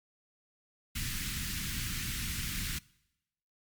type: band-stop noise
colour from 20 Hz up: pink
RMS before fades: -36 dBFS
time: 0.95-2.79 s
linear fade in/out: 10 ms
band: 230 to 1600 Hz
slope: 24 dB/octave
effects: noise-tail reverb RT60 0.9 s tail -23 dB re dry + Opus 48 kbps